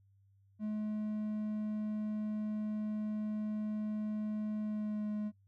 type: tone with pitch glide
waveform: triangle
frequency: 213 to 210.6 Hz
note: G#3 to G#3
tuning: +44 to +24 cents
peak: -32 dBFS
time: 0.59-5.32 s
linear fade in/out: 50 ms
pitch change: -20 cents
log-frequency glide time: 4.61-5.1 s
effects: noise-tail reverb RT60 0.1 s tail -21 dB re dry + added 98 Hz sine -64 dBFS peak until 5.47 s